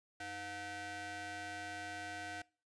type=ring-modulated tone; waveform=sawtooth; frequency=404 Hz; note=G#4; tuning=48 cents flat; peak=-36 dBFS; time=0.2-2.42 s; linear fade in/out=5 ms; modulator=1120 Hz; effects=noise-tail reverb RT60 0.4 s tail -24 dB re dry + resampled to 22050 Hz